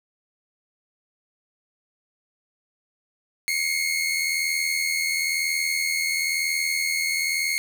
sawtooth tone pair together, 2129 / 2210 Hz, C7 / C#7, +30 / -6 cents, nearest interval minor second, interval 64 cents, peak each -22 dBFS, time 3.48-7.58 s, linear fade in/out 0 ms, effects none

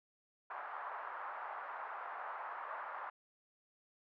pink band-pass noise, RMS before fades -45 dBFS, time 0.5-3.1 s, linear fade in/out 5 ms, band 810 to 1400 Hz, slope 24 dB/octave, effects none

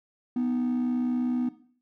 triangle tone pair together, 246.9 / 311.1 Hz, B3 / D#4, 0 / 0 cents, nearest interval major third, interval 400 cents, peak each -21 / -32 dBFS, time 0.36-1.49 s, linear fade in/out 5 ms, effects noise-tail reverb RT60 0.5 s tail -17 dB re dry + tanh soft clip ceiling -20 dBFS

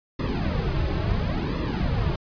brown noise with flanger, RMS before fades -25 dBFS, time 0.19-2.16 s, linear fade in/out 5 ms, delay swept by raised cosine 1.3 to 4.3 ms, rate 0.72 Hz, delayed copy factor -0.85, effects resampled to 11025 Hz

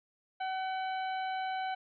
harmonic tone with a mistuned harmonic, 756 Hz, F#5, 37 cents sharp, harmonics 1 / 2 / 3 / 4 / 5, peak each -33 / -42 / -47 / -49 / -52 dBFS, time 0.4-1.75 s, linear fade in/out 10 ms, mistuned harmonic 5, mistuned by +94 cents, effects none

